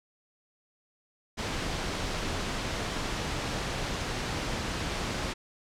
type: noise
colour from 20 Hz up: pink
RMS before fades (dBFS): -32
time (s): 1.37-5.34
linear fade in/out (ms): 20
effects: low-pass 6000 Hz 12 dB/octave